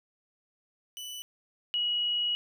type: tone pair in turn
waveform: sawtooth / sine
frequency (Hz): 2978 / 2910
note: F#7 / F#7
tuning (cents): +11 / -29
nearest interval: unison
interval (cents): 40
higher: first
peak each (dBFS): -35 / -26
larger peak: second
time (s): 0.97-1.22 / 1.74-2.35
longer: second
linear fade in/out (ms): 0
effects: none